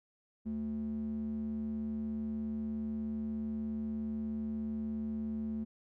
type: tone with band-pass filter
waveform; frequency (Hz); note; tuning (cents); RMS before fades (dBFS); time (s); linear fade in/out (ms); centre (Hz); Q
square; 73.6; D2; +4; -37; 0.45-5.65; 20; 220; 4.8
effects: none